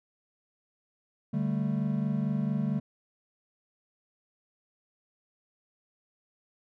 triangle chord, D suspended fourth, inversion none, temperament just, 146.83 / 195.78 / 220.2 Hz, D3 / G3 / A3, 0 / -2 / +2 cents, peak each -29 dBFS, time 1.33-2.8 s, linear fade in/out 10 ms, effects none

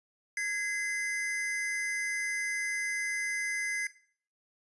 square tone pair together, 1661.2 / 2053 Hz, G#6 / C7, 0 / -33 cents, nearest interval major third, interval 367 cents, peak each -37 / -32 dBFS, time 0.37-3.87 s, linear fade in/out 2 ms, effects noise-tail reverb RT60 0.5 s tail -17 dB re dry + resampled to 24000 Hz

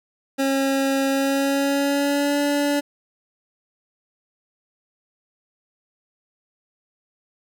25% pulse tone with pitch glide, 271.7 to 287.9 Hz, C#4 to D4, -35 to -34 cents, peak -15 dBFS, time 0.38-2.81 s, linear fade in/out 20 ms, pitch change +101 cents, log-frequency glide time 1.09-2.39 s, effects none

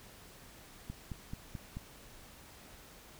click train, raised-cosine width 5 ms, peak -28 dBFS, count 5, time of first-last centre 0.9-1.77 s, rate 4.6 Hz, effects pink hiss -55 dBFS RMS until 3.19 s

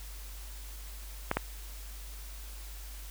clicks, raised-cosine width 0.5 ms, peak -12 dBFS, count 2, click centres 1.314 / 1.37 s, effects added 50 Hz sine -42 dBFS peak until 3.1 s + white hiss -50 dBFS RMS until 3.1 s

